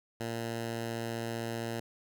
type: tone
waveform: 10% pulse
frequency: 115.5 Hz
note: A#2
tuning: 16 cents flat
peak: -26 dBFS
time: 0.2-1.8 s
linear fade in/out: 5 ms
effects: none